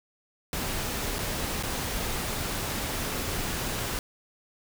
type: noise with dropouts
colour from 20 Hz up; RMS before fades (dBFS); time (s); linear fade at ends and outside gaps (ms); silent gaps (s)
pink; -31; 0.53-3.99; 1; 1.185-1.189 / 1.627-1.634
effects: none